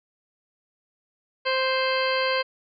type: harmonic tone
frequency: 523.3 Hz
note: C5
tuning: in tune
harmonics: 1 / 2 / 3 / 4 / 5 / 6 / 8 / 9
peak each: -25 / -28 / -30 / -31 / -32 / -33 / -34 / -35 dBFS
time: 1.45-2.43 s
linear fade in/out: 20 ms
effects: none